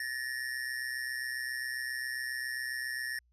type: ring-modulated tone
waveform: square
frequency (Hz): 1806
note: A6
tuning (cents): +45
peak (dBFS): -32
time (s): 0-3.19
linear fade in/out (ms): 2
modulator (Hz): 63.7
effects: added 60 Hz sine -66 dBFS peak until 3.32 s + resampled to 32000 Hz